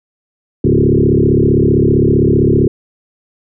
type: tone with frequency modulation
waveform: sine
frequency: 246.9 Hz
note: B3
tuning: in tune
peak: -7 dBFS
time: 0.64-2.68 s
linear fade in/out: 5 ms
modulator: 35.4 Hz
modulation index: 4.7
effects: none